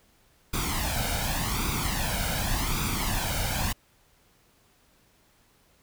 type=noise with flanger; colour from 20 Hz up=pink; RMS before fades=-28 dBFS; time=0.53-3.73 s; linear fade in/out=10 ms; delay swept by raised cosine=0.83 to 1.35 ms; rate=0.87 Hz; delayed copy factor=+0.7; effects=pink hiss -63 dBFS RMS until 5.82 s